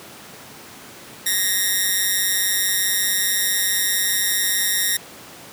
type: tone with amplitude modulation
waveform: 5% pulse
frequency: 1864.7 Hz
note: A#6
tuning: in tune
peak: -4 dBFS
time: 1.26-4.97 s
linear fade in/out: 5 ms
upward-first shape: sine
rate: 194 Hz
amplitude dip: 75%
effects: pink hiss -40 dBFS RMS until 5.52 s + high-pass 150 Hz 12 dB/octave